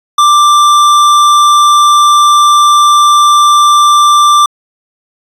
sine tone with tanh clipping, 1180 Hz, D6, 8 cents sharp, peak -5 dBFS, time 0.18-4.46 s, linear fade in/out 5 ms, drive 16 dB, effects resampled to 32000 Hz

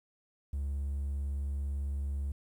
triangle tone with vibrato, 70.1 Hz, C#2, 20 cents sharp, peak -29 dBFS, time 0.53-2.32 s, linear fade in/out 5 ms, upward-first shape sine, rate 18 Hz, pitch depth 9 cents each way, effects tanh soft clip ceiling -25 dBFS + 11-bit

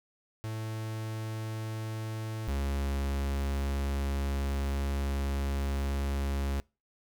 45% pulse tone pair in turn, 110 / 69.3 Hz, A2 / C#2, 0 / 0 cents, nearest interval minor sixth, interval 800 cents, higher first, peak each -34 / -29 dBFS, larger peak second, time 0.44-2.48 / 2.48-6.6 s, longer second, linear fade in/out 0 ms, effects noise-tail reverb RT60 0.3 s tail -25 dB re dry

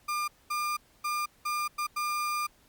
35% pulse tone bursts at uneven times, 1202 Hz, D6, 40 cents sharp, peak -27 dBFS, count 6, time 0.08-0.28 / 0.5-0.77 / 1.04-1.26 / 1.45-1.68 / 1.78-1.87 / 1.96-2.47 s, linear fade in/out 10 ms, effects pink hiss -63 dBFS RMS until 2.68 s + Opus 48 kbps

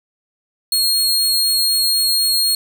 sawtooth tone, 4276 Hz, C8, 37 cents sharp, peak -11 dBFS, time 0.72-2.55 s, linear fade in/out 2 ms, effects none

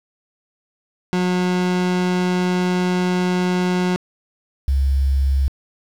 30% pulse / sine tone pair in turn, 181 / 68.09 Hz, F#3 / C#2, -38 / -30 cents, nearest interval octave + perfect fourth, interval 1692 cents, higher first, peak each -14 / -14 dBFS, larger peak neither, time 1.13-3.96 / 4.68-5.48 s, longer first, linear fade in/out 0 ms, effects low-pass 6000 Hz 12 dB/octave + 7-bit

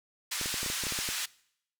white band-pass noise, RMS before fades -34 dBFS, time 0.31-1.26 s, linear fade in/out 10 ms, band 1300 to 7900 Hz, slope 12 dB/octave
clicks, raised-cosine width 2 ms, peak -26 dBFS, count 11, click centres 0.413 / 0.459 / 0.542 / 0.631 / 0.662 / 0.701 / 0.837 / 0.868 / 0.923 / 0.989 / 1.089 s
effects noise-tail reverb RT60 0.7 s tail -22 dB re dry

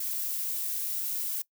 violet noise with high-pass filter sweep, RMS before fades -32 dBFS, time 0-1.42 s, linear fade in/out 5 ms, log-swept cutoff 290 to 570 Hz, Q 0.74, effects noise-tail reverb RT60 0.1 s tail -20 dB re dry

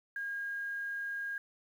sine tone with quantisation, 1625 Hz, G#6, 38 cents flat, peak -35 dBFS, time 0.16-1.38 s, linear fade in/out 2 ms, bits 10, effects none

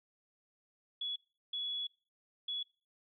sine tone bursts at uneven times, 3386 Hz, G#7, 33 cents sharp, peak -35 dBFS, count 3, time 1.01-1.16 / 1.53-1.87 / 2.48-2.63 s, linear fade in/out 5 ms, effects noise-tail reverb RT60 0.4 s tail -23 dB re dry

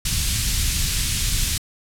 pink band-stop noise, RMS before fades -21 dBFS, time 0.05-1.58 s, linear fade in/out 5 ms, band 110 to 3300 Hz, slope 12 dB/octave, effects low-pass 12000 Hz 12 dB/octave

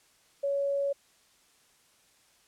sine tone, 560 Hz, C#5, 18 cents sharp, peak -26 dBFS, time 0.43-0.93 s, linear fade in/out 10 ms, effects white hiss -64 dBFS RMS until 2.47 s + low-pass 10000 Hz 12 dB/octave

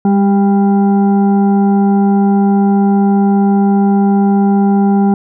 sine tone with frequency modulation, 200.3 Hz, G3, 38 cents sharp, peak -7 dBFS, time 0.05-5.14 s, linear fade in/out 2 ms, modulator 595 Hz, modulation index 0.61, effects none

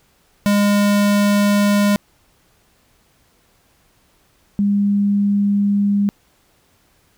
square / sine tone pair in turn, 204.1 / 202.2 Hz, G#3 / G#3, -30 / -46 cents, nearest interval unison, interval 16 cents, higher first, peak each -13 dBFS, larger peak neither, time 0.46-1.96 / 4.59-6.09 s, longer neither, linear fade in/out 0 ms, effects pink hiss -58 dBFS RMS until 7.17 s

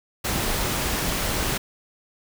pink noise, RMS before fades -25 dBFS, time 0.24-1.58 s, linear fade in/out 10 ms, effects none

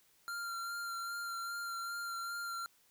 square tone with vibrato, 1384 Hz, F6, 16 cents flat, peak -39 dBFS, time 0.28-2.66 s, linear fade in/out 0 ms, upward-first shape sine, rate 2.5 Hz, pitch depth 18 cents each way, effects white hiss -69 dBFS RMS until 2.9 s

